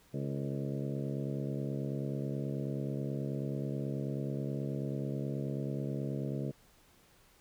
harmonic tone with a mistuned harmonic, 69.3 Hz, C#2, in tune, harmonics 2 / 3 / 4 / 5 / 6 / 7 / 8 / 9, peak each -36 / -40 / -42 / -44 / -46 / -47 / -48 / -49 dBFS, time 0.13-6.52 s, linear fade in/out 20 ms, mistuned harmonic 6, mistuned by +55 cents, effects pink hiss -64 dBFS RMS until 7.4 s

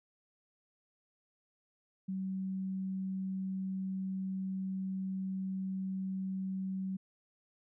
sine tone, 190 Hz, F#3, 46 cents sharp, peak -34 dBFS, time 2.08-6.97 s, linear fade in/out 10 ms, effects none

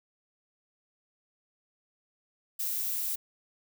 violet noise, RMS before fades -32 dBFS, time 2.59-3.16 s, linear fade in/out 10 ms, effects none

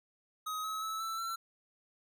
square tone with pitch steps, 1263 / 1283.6 / 1304.5 / 1325.8 / 1347.4 Hz, D#6 / E6 / E6 / E6 / E6, +26 / -46 / -18 / +10 / +38 cents, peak -36 dBFS, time 0.46-1.36 s, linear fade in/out 10 ms, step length 180 ms, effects none

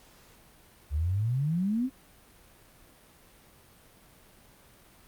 sine exponential sweep, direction up, 69.3 to 272.3 Hz, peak -25 dBFS, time 0.9-1.9 s, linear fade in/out 50 ms, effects pink hiss -57 dBFS RMS until 5.07 s + Opus 48 kbps

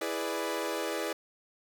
sawtooth chord, E dominant seventh, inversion none, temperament equal, 329.6 / 415.3 / 493.9 / 587.3 Hz, E4 / G#4 / B4 / D5, 0 / 0 / 0 / 0 cents, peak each -33 dBFS, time 0.01-1.13 s, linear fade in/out 5 ms, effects none

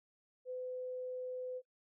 sine tone, 506 Hz, B4, 42 cents sharp, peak -39 dBFS, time 0.45-1.62 s, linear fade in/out 50 ms, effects noise-tail reverb RT60 0.1 s tail -22 dB re dry

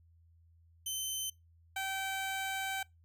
15% pulse tone pair in turn, 3076 / 772.3 Hz, G7 / G5, -33 / -26 cents, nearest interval 2 octaves, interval 2393 cents, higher first, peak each -28 / -28 dBFS, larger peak neither, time 0.86-1.3 / 1.76-2.83 s, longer second, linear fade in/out 5 ms, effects noise-tail reverb RT60 0.2 s tail -24 dB re dry + added 83 Hz sine -61 dBFS peak until 3.04 s

